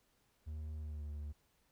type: tone with pitch glide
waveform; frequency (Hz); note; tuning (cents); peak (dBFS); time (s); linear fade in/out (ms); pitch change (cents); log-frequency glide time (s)
triangle; 77 to 73.95; D#2 to D2; -17 to +13; -39; 0.46-1.33; 20; -70; 0.77-1.03
effects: pink hiss -75 dBFS RMS until 1.71 s